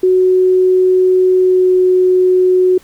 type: tone with pitch glide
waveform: sine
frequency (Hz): 370 to 367.7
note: F#4 to F#4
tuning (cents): 0 to -11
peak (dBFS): -7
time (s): 0.03-2.78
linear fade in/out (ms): 5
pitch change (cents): -11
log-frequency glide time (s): 1.38-1.76
effects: pink hiss -46 dBFS RMS until 2.83 s